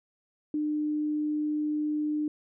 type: tone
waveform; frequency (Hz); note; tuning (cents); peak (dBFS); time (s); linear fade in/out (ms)
sine; 301.2; D4; +44; -26; 0.54-2.28; 2
effects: none